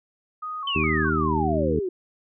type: tone with vibrato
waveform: sine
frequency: 1174.7 Hz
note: D6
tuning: in tune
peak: -29 dBFS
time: 0.42-1.1 s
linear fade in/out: 10 ms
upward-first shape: square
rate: 2.4 Hz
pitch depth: 100 cents each way
type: exponential sweep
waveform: sine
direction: down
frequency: 3129 to 351.5 Hz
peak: -24 dBFS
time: 0.67-1.89 s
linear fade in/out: 5 ms
type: harmonic tone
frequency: 78.1 Hz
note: D#2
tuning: 7 cents sharp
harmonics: 1 / 2 / 3 / 4 / 5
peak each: -28 / -28 / -28 / -28 / -28 dBFS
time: 0.75-1.8 s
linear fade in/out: 10 ms
effects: none